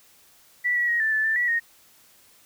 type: tone with pitch steps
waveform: sine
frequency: 1960 / 1932 / 1887 / 1766 / 1746 / 1774 / 1942 / 1858 Hz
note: B6 / B6 / A#6 / A6 / A6 / A6 / B6 / A#6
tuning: -14 / -39 / +21 / +6 / -14 / +14 / -30 / -6 cents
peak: -20 dBFS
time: 0.64-1.6 s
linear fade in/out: 20 ms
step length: 120 ms
effects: white hiss -56 dBFS RMS until 2.45 s